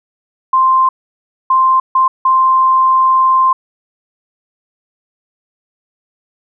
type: tone bursts at uneven times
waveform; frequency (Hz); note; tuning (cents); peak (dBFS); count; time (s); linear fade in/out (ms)
sine; 1046.5; C6; 0; -7; 4; 0.53-0.89 / 1.5-1.8 / 1.95-2.08 / 2.25-3.53; 5
effects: none